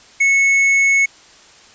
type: tone with hard clipping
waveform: sine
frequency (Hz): 2200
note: C#7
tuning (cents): -14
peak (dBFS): -12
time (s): 0.2-1.06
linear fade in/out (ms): 10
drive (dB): 5
effects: white hiss -45 dBFS RMS until 1.74 s + resampled to 16000 Hz